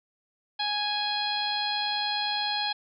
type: harmonic tone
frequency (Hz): 830.6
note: G#5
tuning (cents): 0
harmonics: 1 / 2 / 3 / 4 / 5 / 6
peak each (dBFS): -31 / -36 / -38 / -32 / -31 / -42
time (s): 0.59-2.73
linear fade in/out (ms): 10
effects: none